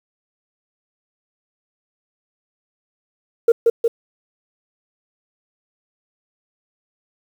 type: tone with echo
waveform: sine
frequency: 463.1 Hz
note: A#4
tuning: 11 cents flat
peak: -6 dBFS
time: 3.48-3.52 s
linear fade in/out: 5 ms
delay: 180 ms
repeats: 2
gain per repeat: -3 dB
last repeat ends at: 3.88 s
effects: tanh soft clip ceiling -5 dBFS + 7-bit